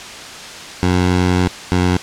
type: tone pair in turn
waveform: 15% pulse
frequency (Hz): 90.6 / 90.16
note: F#2 / F#2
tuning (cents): -36 / -44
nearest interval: unison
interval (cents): 8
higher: first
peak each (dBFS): -6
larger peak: neither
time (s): 0.83-1.48 / 1.72-1.97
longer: first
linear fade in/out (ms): 0
effects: white hiss -31 dBFS RMS until 2.02 s + low-pass 6000 Hz 12 dB/octave